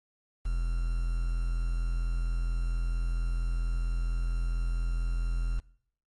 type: tone with quantisation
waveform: triangle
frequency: 42.19 Hz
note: E1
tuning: 41 cents sharp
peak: -24 dBFS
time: 0.45-5.6 s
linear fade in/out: 10 ms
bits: 8
effects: noise-tail reverb RT60 0.7 s tail -23 dB re dry + MP3 48 kbps